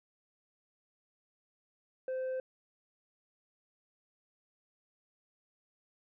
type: tone with tanh clipping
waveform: triangle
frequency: 518 Hz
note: C5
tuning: 17 cents flat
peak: -34 dBFS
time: 2.08-2.4 s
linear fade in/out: 2 ms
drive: 8 dB
effects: none

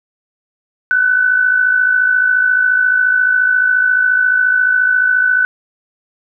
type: tone with amplitude modulation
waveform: sine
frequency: 1500 Hz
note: F#6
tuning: 23 cents sharp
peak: -7 dBFS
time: 0.91-5.45 s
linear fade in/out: 0 ms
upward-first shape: sine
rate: 54.3 Hz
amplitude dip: 55%
effects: none

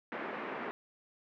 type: band-pass noise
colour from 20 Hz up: pink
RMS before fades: -40 dBFS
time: 0.12-0.71 s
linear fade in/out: 0 ms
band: 240 to 2200 Hz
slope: 24 dB/octave
effects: none

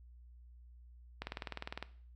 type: click train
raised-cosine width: 0.3 ms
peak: -23 dBFS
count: 13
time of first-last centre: 1.22-1.826 s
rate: 19.8 Hz
effects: noise-tail reverb RT60 0.5 s tail -17 dB re dry + added 60 Hz sine -54 dBFS peak until 2.15 s

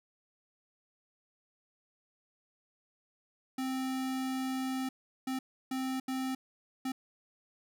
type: tone bursts at uneven times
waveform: square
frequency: 261.6 Hz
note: C4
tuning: in tune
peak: -33 dBFS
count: 5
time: 3.58-4.89 / 5.27-5.39 / 5.71-6 / 6.08-6.35 / 6.85-6.92 s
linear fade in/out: 5 ms
effects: none

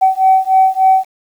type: beating tone pair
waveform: sine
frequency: 759 / 762.4 Hz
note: F#5 / G5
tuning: +44 / -48 cents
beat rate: 3.4 Hz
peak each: -10 dBFS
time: 0.01-1.05 s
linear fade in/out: 20 ms
effects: tanh soft clip ceiling -1 dBFS + 7-bit

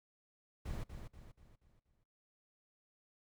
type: noise with echo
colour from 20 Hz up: brown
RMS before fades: -41 dBFS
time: 0.65-0.84 s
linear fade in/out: 10 ms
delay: 240 ms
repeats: 5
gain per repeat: -7 dB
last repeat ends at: 2.04 s
effects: noise-tail reverb RT60 0.6 s tail -24 dB re dry

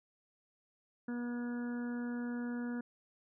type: harmonic tone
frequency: 241 Hz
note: B3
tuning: 42 cents flat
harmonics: 1 / 2 / 3 / 4 / 5 / 6 / 7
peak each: -36 / -48 / -56 / -56 / -60 / -51 / -54 dBFS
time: 1.08-2.81 s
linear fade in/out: 5 ms
effects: none

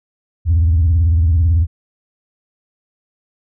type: tone with vibrato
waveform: sine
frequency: 82.41 Hz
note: E2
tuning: in tune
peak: -8 dBFS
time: 0.45-1.67 s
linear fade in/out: 50 ms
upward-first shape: sine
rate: 18 Hz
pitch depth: 170 cents each way
effects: tanh soft clip ceiling -7 dBFS

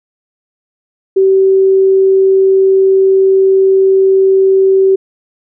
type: tone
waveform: sine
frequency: 384.2 Hz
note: G4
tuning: 35 cents flat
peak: -5 dBFS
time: 1.16-4.96 s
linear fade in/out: 10 ms
effects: none

